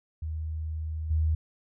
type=tone with level steps; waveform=sine; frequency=78.7 Hz; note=D#2; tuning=20 cents sharp; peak=-30 / -22 dBFS; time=0.22-1.35 s; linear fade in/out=5 ms; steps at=1.1 s; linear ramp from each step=10 ms; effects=none